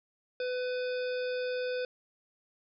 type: harmonic tone with a mistuned harmonic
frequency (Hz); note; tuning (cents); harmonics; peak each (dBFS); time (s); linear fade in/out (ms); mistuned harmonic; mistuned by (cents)
501; B4; +25; 1 / 3 / 5 / 7 / 9 / 10; -31 / -41 / -45 / -48 / -50 / -51; 0.4-1.85; 2; 7; +22
effects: none